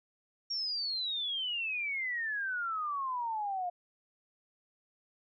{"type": "exponential sweep", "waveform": "sine", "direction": "down", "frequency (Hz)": [5610, 698.5], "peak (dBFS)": -32, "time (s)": [0.5, 3.7], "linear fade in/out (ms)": 10, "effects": []}